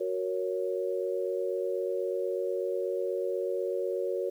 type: chord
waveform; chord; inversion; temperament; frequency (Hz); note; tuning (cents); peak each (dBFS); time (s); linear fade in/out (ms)
sine; F# major; none; equal; 370 / 466.2 / 554.4; F#4 / A#4 / C#5; 0 / 0 / 0; -32 / -33 / -33; 0-4.3; 10
effects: 10-bit